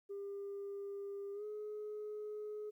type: tone with pitch glide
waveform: sine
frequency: 400 to 422.3 Hz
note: G4 to G#4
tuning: +35 to +29 cents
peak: -40 dBFS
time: 0.09-2.71 s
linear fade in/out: 20 ms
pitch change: +94 cents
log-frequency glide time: 1.33-1.44 s
effects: tanh soft clip ceiling -39 dBFS + 13-bit